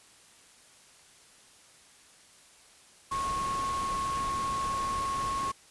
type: tone in noise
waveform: sine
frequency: 1093 Hz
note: C#6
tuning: 25 cents flat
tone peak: -29 dBFS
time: 3.11-5.52 s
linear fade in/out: 10 ms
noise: pink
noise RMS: -39 dBFS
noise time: 3.11-5.52 s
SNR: +7 dB
effects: white hiss -57 dBFS RMS until 5.7 s + resampled to 24000 Hz